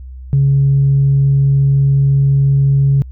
sine tone, 138.3 Hz, C#3, 4 cents flat, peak -7 dBFS, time 0.33-3.02 s, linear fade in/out 0 ms, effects tanh soft clip ceiling -4 dBFS + added 64 Hz sine -28 dBFS peak until 3.11 s

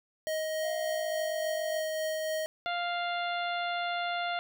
square tone with tremolo, 628 Hz, D#5, 16 cents sharp, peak -30 dBFS, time 0.27-2.46 s, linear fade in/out 0 ms, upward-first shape triangle, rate 3.5 Hz, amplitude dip 25%
triangle tone with pitch glide, 690 to 675 Hz, F5 to E5, -21 to +41 cents, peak -35 dBFS, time 0.61-1.83 s, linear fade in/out 50 ms, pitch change -38 cents, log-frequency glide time 0.85-1.32 s
harmonic tone, 698.5 Hz, F5, in tune, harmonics 1 / 2 / 3 / 4 / 5 / 6, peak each -32 / -36 / -40 / -42 / -41 / -48 dBFS, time 2.66-4.39 s, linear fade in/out 0 ms
effects none

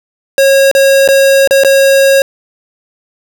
square tone with dropouts, 545 Hz, C#5, 29 cents flat, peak -5 dBFS, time 0.38-2.22 s, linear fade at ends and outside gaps 1 ms, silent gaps 0.714-0.75 / 1.077-1.087 / 1.475-1.509 / 1.636-1.647 s, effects none

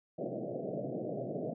white band-pass noise, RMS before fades -38 dBFS, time 0.18-1.54 s, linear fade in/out 10 ms, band 120 to 680 Hz, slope 96 dB/octave, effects none

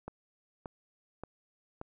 click train, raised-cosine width 1 ms, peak -26 dBFS, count 4, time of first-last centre 0.08-1.814 s, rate 1.73 Hz, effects none

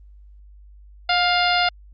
harmonic tone with a mistuned harmonic, 703 Hz, F5, 11 cents sharp, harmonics 1 / 2 / 3 / 4 / 5 / 6 / 7, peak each -20 / -23 / -25 / -26 / -27 / -28 / -28 dBFS, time 1.09-1.69 s, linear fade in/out 5 ms, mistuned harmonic 1, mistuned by +24 cents, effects added 50 Hz sine -43 dBFS peak until 1.93 s + Opus 32 kbps

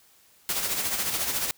white noise with tremolo, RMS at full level -26 dBFS, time 0.49-1.51 s, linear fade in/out 0 ms, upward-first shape sine, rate 14 Hz, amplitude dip 50%, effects white hiss -59 dBFS RMS until 1.57 s

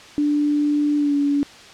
sine tone with pitch glide, 294 to 285.6 Hz, D4 to D4, +2 to -48 cents, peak -16 dBFS, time 0.18-1.43 s, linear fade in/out 0 ms, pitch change -50 cents, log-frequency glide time 0.97-1.15 s, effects white hiss -42 dBFS RMS until 1.73 s + low-pass 5000 Hz 12 dB/octave

